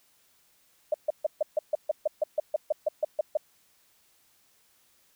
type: tone bursts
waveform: sine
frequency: 611 Hz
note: D#5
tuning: 32 cents flat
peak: -21 dBFS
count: 16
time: 0.92-3.372 s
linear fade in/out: 5 ms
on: 22 ms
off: 140 ms
effects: white hiss -65 dBFS RMS until 5.15 s